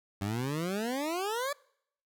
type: exponential sweep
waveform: 20% pulse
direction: up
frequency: 95.2 to 587.3 Hz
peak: -26 dBFS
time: 0.21-1.53 s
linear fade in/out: 5 ms
effects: noise-tail reverb RT60 0.7 s tail -25 dB re dry